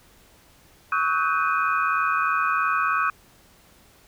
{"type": "tone cluster", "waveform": "sine", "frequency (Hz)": [1121, 1280, 1492, 1575, 2484], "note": ["C#6", "D#6", "F#6", "G6", "D#7"], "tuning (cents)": [19, 49, 14, 8, -3], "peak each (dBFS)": [-25, -24, -26, -31, -31], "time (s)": [0.92, 3.1], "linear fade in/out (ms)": 2, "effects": ["pink hiss -55 dBFS RMS until 4.07 s"]}